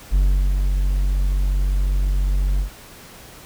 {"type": "tone with ADSR envelope", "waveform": "triangle", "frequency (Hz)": 47.34, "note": "F#1", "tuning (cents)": 40, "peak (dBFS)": -10, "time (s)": [0.11, 2.7], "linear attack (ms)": 36, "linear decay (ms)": 370, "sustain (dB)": -4, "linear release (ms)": 100, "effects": ["pink hiss -42 dBFS RMS until 3.45 s"]}